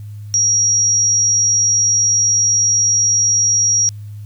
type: tone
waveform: sine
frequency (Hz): 5680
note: F8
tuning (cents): +28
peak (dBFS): -11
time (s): 0.34-3.89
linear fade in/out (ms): 0
effects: added 104 Hz sine -28 dBFS peak until 4.25 s + white hiss -55 dBFS RMS until 4.25 s